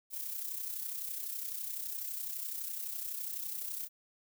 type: noise with amplitude modulation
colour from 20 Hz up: violet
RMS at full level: -37 dBFS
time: 0.1-3.89 s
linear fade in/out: 50 ms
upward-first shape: sine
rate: 31.9 Hz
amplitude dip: 55%
effects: none